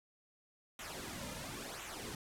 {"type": "noise with flanger", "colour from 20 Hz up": "pink", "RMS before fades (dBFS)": -45, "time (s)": [0.79, 2.15], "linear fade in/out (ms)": 2, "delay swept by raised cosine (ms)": [0.2, 2.7], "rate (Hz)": 0.96, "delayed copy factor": -0.65, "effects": ["low-pass 12000 Hz 12 dB/octave"]}